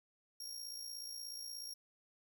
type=tone with amplitude modulation; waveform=sawtooth; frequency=5580 Hz; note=F8; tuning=2 cents flat; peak=-39 dBFS; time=0.4-1.74 s; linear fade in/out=5 ms; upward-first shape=sine; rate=56.7 Hz; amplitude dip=60%; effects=none